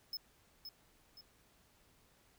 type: tone with echo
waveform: square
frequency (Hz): 5180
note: E8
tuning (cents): -31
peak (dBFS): -39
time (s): 0.13-0.17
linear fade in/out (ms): 2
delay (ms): 520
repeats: 2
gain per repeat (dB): -7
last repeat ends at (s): 1.21
effects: pink hiss -69 dBFS RMS until 2.38 s